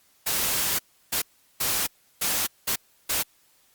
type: noise bursts at uneven times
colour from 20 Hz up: white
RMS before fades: -25 dBFS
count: 6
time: 0.26-0.79 / 1.12-1.22 / 1.6-1.87 / 2.21-2.47 / 2.67-2.76 / 3.09-3.23 s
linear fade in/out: 10 ms
effects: white hiss -62 dBFS RMS until 3.74 s + Opus 48 kbps